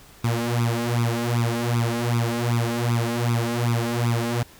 sawtooth tone with flanger, 118.1 Hz, A#2, 23 cents sharp, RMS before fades -23 dBFS, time 0.24-4.43 s, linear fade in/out 5 ms, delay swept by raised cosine 0.81 to 3.71 ms, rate 2.6 Hz, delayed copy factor +1, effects pink hiss -49 dBFS RMS until 4.59 s

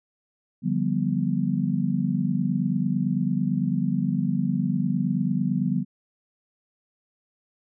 sine chord, G dominant seventh, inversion second, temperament just, 147 / 176.4 / 196 / 245 Hz, D3 / F3 / G3 / B3, +2 / +18 / 0 / -14 cents, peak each -28 / -27 / -26 / -27 dBFS, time 0.62-5.85 s, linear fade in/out 50 ms, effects none

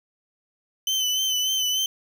30% pulse tone with vibrato, 3044 Hz, F#7, 48 cents sharp, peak -19 dBFS, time 0.87-1.86 s, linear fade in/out 2 ms, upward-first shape sine, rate 3.4 Hz, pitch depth 38 cents each way, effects none

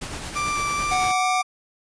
pink noise with tremolo, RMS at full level -31 dBFS, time 0.01-1.12 s, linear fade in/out 10 ms, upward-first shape triangle, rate 9 Hz, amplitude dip 40%
30% pulse tone with vibrato, 1174.7 Hz, D6, in tune, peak -20 dBFS, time 0.35-1.43 s, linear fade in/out 20 ms, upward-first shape square, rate 2.3 Hz, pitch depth 8 cents each way
square tone, 740 Hz, F#5, in tune, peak -22 dBFS, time 0.91-1.42 s, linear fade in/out 10 ms
effects resampled to 22050 Hz

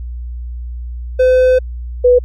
triangle / sine tone pair in turn, 510 / 494.1 Hz, C5 / B4, -44 / +1 cents, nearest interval minor second, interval 55 cents, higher first, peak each -5 dBFS, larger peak neither, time 1.19-1.59 / 2.04-2.19 s, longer first, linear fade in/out 10 ms, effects added 60 Hz sine -22 dBFS peak until 2.24 s

